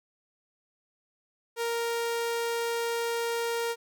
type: tone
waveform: sawtooth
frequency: 466.2 Hz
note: A#4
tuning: in tune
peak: -24 dBFS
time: 1.56-3.76 s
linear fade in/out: 50 ms
effects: none